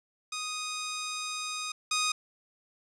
10% pulse tone pair in turn, 1244.5 / 1244.5 Hz, D#6 / D#6, 0 / 0 cents, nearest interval unison, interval 0 cents, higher neither, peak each -25 / -18 dBFS, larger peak second, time 0.32-1.72 / 1.91-2.12 s, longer first, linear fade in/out 5 ms, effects resampled to 22050 Hz

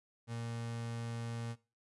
35% pulse tone, 116.54 Hz, A#2, in tune, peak -37 dBFS, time 0.27-1.56 s, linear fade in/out 50 ms, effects noise-tail reverb RT60 0.3 s tail -19 dB re dry + resampled to 24000 Hz

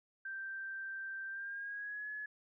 sine tone with pitch glide, 1568 to 1700.1 Hz, G6 to G#6, 0 to +40 cents, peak -40 dBFS, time 0.25-2.26 s, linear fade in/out 5 ms, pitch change +140 cents, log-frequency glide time 1.27-2.09 s, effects none

